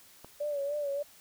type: click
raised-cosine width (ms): 1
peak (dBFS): -32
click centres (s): 0.246
type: tone with vibrato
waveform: sine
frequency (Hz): 575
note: D5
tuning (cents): -37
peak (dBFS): -30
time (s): 0.4-1.03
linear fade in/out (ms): 10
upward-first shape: sine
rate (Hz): 3.4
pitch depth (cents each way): 59
effects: white hiss -57 dBFS RMS until 1.2 s